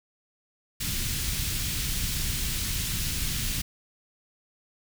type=band-stop noise; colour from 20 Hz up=pink; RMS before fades=-29 dBFS; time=0.8-3.62 s; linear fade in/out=10 ms; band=160 to 2700 Hz; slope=12 dB/octave; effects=none